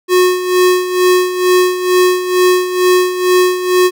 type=tone with tremolo; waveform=square; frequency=364.1 Hz; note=F#4; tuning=28 cents flat; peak=-7 dBFS; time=0.08-3.91 s; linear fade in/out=50 ms; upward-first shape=sine; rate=2.2 Hz; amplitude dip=70%; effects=none